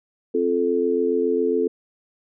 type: chord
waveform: sine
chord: F major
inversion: second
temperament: just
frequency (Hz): 261.9 / 349.2 / 436.5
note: C4 / F4 / A4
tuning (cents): +2 / 0 / -14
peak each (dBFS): -25 / -24 / -20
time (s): 0.34-1.68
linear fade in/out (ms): 10
effects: none